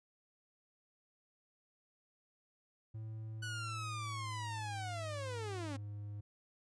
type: tone with pitch glide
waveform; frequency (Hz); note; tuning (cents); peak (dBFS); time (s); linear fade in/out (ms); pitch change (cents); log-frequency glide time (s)
triangle; 110 to 103.23; A2 to G#2; 0 to -10; -40; 2.94-6.21; 10; -110; 3.95-5.11
type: linear sweep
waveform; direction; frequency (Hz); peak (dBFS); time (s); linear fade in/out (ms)
sawtooth; down; 1491 to 261.6; -38; 3.42-5.77; 10
effects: resampled to 22050 Hz